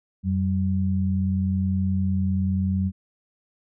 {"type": "tone pair together", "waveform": "sine", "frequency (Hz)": [90.09, 190.9], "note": ["F#2", "G3"], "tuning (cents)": [-46, -46], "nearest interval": "octave + minor second", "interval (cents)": 1300, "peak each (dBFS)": -23, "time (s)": [0.23, 2.92], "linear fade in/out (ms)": 50, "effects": []}